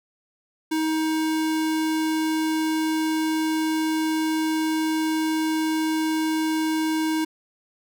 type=tone; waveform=square; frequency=315.9 Hz; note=D#4; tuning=26 cents sharp; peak=-22 dBFS; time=0.71-7.25 s; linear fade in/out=10 ms; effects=none